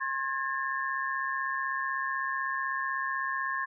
sine tone cluster, 1071 / 1652 / 1788 Hz, C6 / G#6 / A6, +40 / -10 / +27 cents, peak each -32 / -34 / -35 dBFS, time 0-3.66 s, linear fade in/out 20 ms, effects none

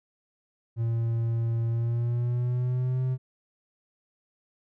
triangle tone with pitch glide, 115.3 to 128.67 Hz, A#2 to C3, -19 to -29 cents, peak -22 dBFS, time 0.76-3.18 s, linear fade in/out 50 ms, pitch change +190 cents, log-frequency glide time 1.69-3.02 s, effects none

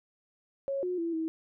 sine tone with pitch steps, 550 / 361.4 / 335 / 322 Hz, C#5 / F#4 / E4 / E4, -14 / -41 / +28 / -41 cents, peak -29 dBFS, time 0.68-1.28 s, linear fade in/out 0 ms, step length 150 ms, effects none

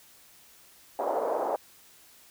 pink band-pass noise, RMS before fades -29 dBFS, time 0.99-1.56 s, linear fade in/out 2 ms, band 470 to 830 Hz, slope 24 dB/octave, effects white hiss -56 dBFS RMS until 2.3 s

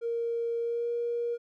triangle tone with pitch glide, 466.2 to 473.3 Hz, A#4 to A#4, 0 to +26 cents, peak -24 dBFS, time 0.01-1.38 s, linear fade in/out 50 ms, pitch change +26 cents, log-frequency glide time 0.59-0.9 s, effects tanh soft clip ceiling -26 dBFS

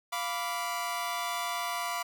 sawtooth chord, B diminished, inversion second, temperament equal with one note detuned, 698.5 / 987.8 / 1163.9 Hz, F5 / B5 / D6, 0 / 0 / -16 cents, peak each -32 dBFS, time 0.12-2.03 s, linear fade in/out 10 ms, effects none

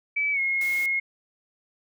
sine tone with pitch glide, 2300 to 2158 Hz, D7 to C#7, -37 to -47 cents, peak -22 dBFS, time 0.16-1 s, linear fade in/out 10 ms, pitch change -110 cents, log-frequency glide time 0.32-0.4 s
white noise, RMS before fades -41 dBFS, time 0.61-0.86 s, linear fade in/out 2 ms
effects none

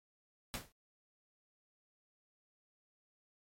pink noise with exponential decay, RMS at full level -36 dBFS, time 0.54-0.72 s, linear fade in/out 0 ms, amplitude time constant 39 ms, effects MP3 64 kbps

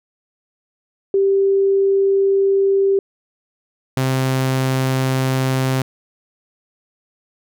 sine / sawtooth tone pair in turn, 392 / 131.34 Hz, G4 / C3, 0 / +7 cents, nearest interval octave + perfect fifth, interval 1893 cents, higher first, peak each -12 dBFS, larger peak neither, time 1.14-2.99 / 3.97-5.82 s, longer neither, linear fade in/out 2 ms, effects none

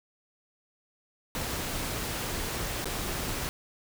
pink noise with dropouts, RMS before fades -33 dBFS, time 1.35-3.49 s, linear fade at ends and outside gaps 0 ms, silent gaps 2.844-2.856 s, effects none

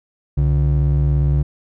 triangle ring-modulated tone, 103.83 Hz, G#2, in tune, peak -8 dBFS, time 0.37-1.43 s, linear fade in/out 10 ms, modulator 38.6 Hz, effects none

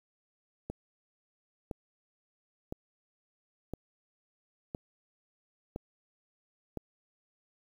click train, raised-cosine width 2 ms, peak -23 dBFS, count 7, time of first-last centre 0.7-6.773 s, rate 0.988 Hz, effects 9-bit

